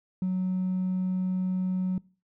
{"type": "tone with hard clipping", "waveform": "sine", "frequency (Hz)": 185, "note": "F#3", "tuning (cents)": 0, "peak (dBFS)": -25, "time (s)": [0.22, 1.98], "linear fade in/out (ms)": 2, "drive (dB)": 1, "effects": ["noise-tail reverb RT60 0.4 s tail -24 dB re dry"]}